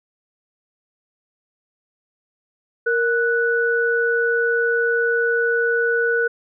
sine tone pair together, 466.2 / 1480.1 Hz, A#4 / F#6, 0 / 0 cents, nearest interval octave + minor sixth, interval 2000 cents, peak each -19 dBFS, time 2.86-6.28 s, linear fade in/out 10 ms, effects none

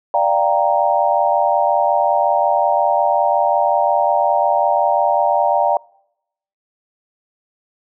sine chord, G minor seventh, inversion second, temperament equal with one note detuned, 589.4 / 698.5 / 784 / 932.3 Hz, D5 / F5 / G5 / Bb5, +6 / 0 / 0 / 0 cents, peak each -18 dBFS, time 0.14-5.77 s, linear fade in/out 2 ms, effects noise-tail reverb RT60 0.8 s tail -26 dB re dry

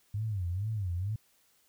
sine tone with vibrato, 98 Hz, G2, in tune, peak -30 dBFS, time 0.14-1.16 s, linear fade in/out 5 ms, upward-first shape sine, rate 2.2 Hz, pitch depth 220 cents each way, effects white hiss -68 dBFS RMS until 1.68 s

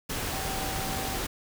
sine tone in noise, 770 Hz, G5, 31 cents flat, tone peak -37 dBFS, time 0.32-1.18 s, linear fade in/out 10 ms, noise pink, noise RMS -32 dBFS, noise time 0.09-1.27 s, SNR -8 dB, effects none

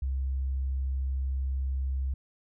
sine tone, 66.6 Hz, C2, 31 cents sharp, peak -26 dBFS, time 0.02-2.14 s, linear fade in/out 5 ms, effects tanh soft clip ceiling -23 dBFS

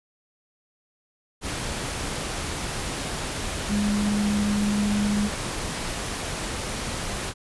sine tone in noise, 206.4 Hz, G#3, 10 cents flat, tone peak -21 dBFS, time 3.68-5.3 s, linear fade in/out 50 ms, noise pink, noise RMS -30 dBFS, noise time 1.41-7.34 s, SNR +6 dB, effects resampled to 24000 Hz

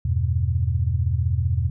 sine chord, E minor, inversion none, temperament equal, 82.41 / 98 / 123.47 Hz, E2 / G2 / B2, 0 / 0 / 0 cents, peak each -22 / -24 / -24 dBFS, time 0.05-1.7 s, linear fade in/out 5 ms, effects none

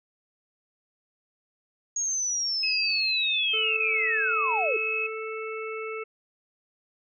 sine linear sweep, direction down, 6645 to 395.6 Hz, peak -25 dBFS, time 1.96-4.77 s, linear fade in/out 5 ms
sine tone, 2586 Hz, E7, 34 cents flat, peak -26 dBFS, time 2.63-5.07 s, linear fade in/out 5 ms
harmonic tone, 440 Hz, A4, in tune, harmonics 1 / 3 / 5 / 6, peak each -33 / -38 / -40 / -41 dBFS, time 3.53-6.04 s, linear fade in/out 10 ms
effects none

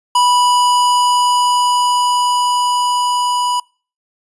square tone with level ramp, 983 Hz, B5, 8 cents flat, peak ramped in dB -10 to -15 dBFS, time 0.15-3.6 s, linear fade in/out 5 ms, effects noise-tail reverb RT60 0.4 s tail -26 dB re dry + resampled to 24000 Hz

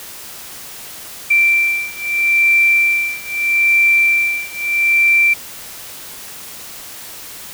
sine beating tone pair, 2349 / 2349.78 Hz, D7 / D7, 0 / 0 cents, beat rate 0.78 Hz, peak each -14 / -15 dBFS, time 1.3-5.34 s, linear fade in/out 10 ms, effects white hiss -33 dBFS RMS until 7.53 s

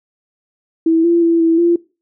sine tone with pitch steps, 326.6 / 340.6 / 334.3 / 328.9 / 342.7 Hz, E4 / F4 / E4 / E4 / F4, -16 / -43 / +24 / -4 / -33 cents, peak -9 dBFS, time 0.86-1.76 s, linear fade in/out 5 ms, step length 180 ms, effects noise-tail reverb RT60 0.3 s tail -21 dB re dry

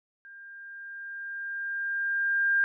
sine tone with level ramp, 1600 Hz, G6, 35 cents sharp, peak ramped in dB -45 to -20 dBFS, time 0.25-2.64 s, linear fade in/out 0 ms, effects none

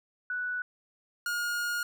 sine / 45% pulse tone pair in turn, 1480 / 1429.1 Hz, F#6 / F6, 0 / +39 cents, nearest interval minor second, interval 61 cents, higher first, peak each -30 / -29 dBFS, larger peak second, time 0.3-0.62 / 1.26-1.83 s, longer second, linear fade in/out 2 ms, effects none

